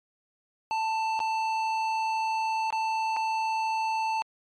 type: tone with dropouts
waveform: square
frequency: 886 Hz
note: A5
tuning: 12 cents sharp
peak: -26 dBFS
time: 0.71-4.22 s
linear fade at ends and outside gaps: 0 ms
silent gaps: 1.192-1.202 / 2.704-2.726 / 3.164-3.168 s
effects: low-pass 4000 Hz 12 dB/octave + MP3 64 kbps